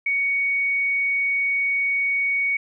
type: tone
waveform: sine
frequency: 2235 Hz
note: C#7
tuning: 14 cents sharp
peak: -19 dBFS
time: 0.06-2.57 s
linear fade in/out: 5 ms
effects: none